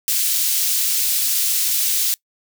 white high-pass noise, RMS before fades -19 dBFS, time 0.08-2.14 s, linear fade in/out 0 ms, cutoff 3600 Hz, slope 12 dB/octave, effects noise-tail reverb RT60 0.1 s tail -23 dB re dry

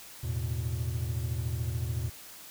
triangle chord, E suspended fourth, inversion none, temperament just, 82.41 / 109.88 / 123.61 Hz, E2 / A2 / B2, 0 / -2 / +2 cents, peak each -32 dBFS, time 0.23-2.1 s, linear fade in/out 10 ms, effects white hiss -48 dBFS RMS until 2.5 s

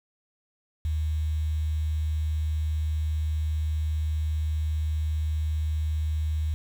sine tone with quantisation, 77.5 Hz, D#2, 6 cents flat, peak -24 dBFS, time 0.85-6.54 s, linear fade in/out 0 ms, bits 8, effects none

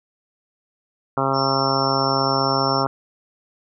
harmonic tone, 135.3 Hz, C#3, 42 cents flat, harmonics 1 / 2 / 3 / 4 / 5 / 6 / 7 / 8 / 9 / 10, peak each -27 / -27 / -27 / -27 / -27 / -27 / -27 / -27 / -27 / -27 dBFS, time 1.17-2.87 s, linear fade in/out 2 ms
sine tone, 5410 Hz, E8, 44 cents sharp, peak -25 dBFS, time 1.33-2.85 s, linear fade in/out 50 ms
effects none

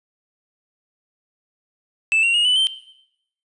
triangle tone with pitch steps, 2637 / 2749 / 2866 / 2987 / 3114 Hz, E7 / F7 / F7 / F#7 / G7, 0 / -28 / +44 / +16 / -12 cents, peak -13 dBFS, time 2.12-2.67 s, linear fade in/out 0 ms, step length 110 ms, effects noise-tail reverb RT60 0.8 s tail -18 dB re dry + resampled to 24000 Hz

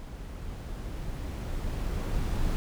brown noise with level ramp, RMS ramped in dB -40 to -28 dBFS, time 0-2.56 s, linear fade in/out 0 ms, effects none

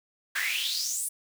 pink noise with high-pass filter sweep, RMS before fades -30 dBFS, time 0.35-1.09 s, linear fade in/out 10 ms, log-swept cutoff 1600 to 10000 Hz, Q 6, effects none

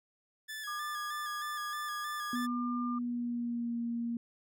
sawtooth tone with vibrato, 1708 Hz, G#6, 48 cents sharp, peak -36 dBFS, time 0.48-2.47 s, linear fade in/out 20 ms, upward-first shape square, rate 3.2 Hz, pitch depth 39 cents each way
sine tone, 1200 Hz, D6, 37 cents sharp, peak -37 dBFS, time 0.67-2.99 s, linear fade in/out 10 ms
sine tone with pitch glide, 244 to 234.7 Hz, B3 to A#3, -21 to +12 cents, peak -32 dBFS, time 2.33-4.17 s, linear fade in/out 2 ms, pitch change -67 cents, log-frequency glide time 2.84-3.78 s
effects none

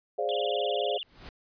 sine chord, D half-diminished seventh, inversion second, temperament equal, 415.3 / 523.3 / 587.3 / 698.5 Hz, Ab4 / C5 / D5 / F5, 0 / 0 / 0 / 0 cents, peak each -32 dBFS, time 0.18-0.98 s, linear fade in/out 10 ms
sine tone with vibrato, 3159 Hz, G7, 13 cents sharp, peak -34 dBFS, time 0.29-1.03 s, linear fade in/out 0 ms, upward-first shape sine, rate 20 Hz, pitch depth 210 cents each way
pink noise with exponential growth, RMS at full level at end -42 dBFS, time 0.91-1.29 s, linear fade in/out 1 ms, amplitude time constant 82 ms
effects resampled to 11025 Hz

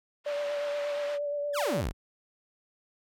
pink band-pass noise, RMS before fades -43 dBFS, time 0.24-1.19 s, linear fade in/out 50 ms, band 860 to 3200 Hz, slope 12 dB/octave
sine tone with vibrato, 580 Hz, D5, 22 cents flat, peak -29 dBFS, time 0.26-1.81 s, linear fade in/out 5 ms, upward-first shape sine, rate 8.5 Hz, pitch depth 20 cents each way
sawtooth exponential sweep, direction down, 1864.7 to 32.7 Hz, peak -25 dBFS, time 1.53-1.93 s, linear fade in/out 50 ms
effects none

